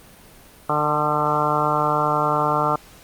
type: harmonic tone with a mistuned harmonic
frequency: 150.1 Hz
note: D3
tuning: 38 cents sharp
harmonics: 1 / 2 / 3 / 4 / 5 / 6 / 7 / 8 / 9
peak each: -28 / -30 / -28 / -26 / -26 / -25 / -25 / -24 / -26 dBFS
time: 0.69-2.76 s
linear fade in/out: 5 ms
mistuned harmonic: 6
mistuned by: -24 cents
effects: pink hiss -47 dBFS RMS until 3.03 s + Opus 32 kbps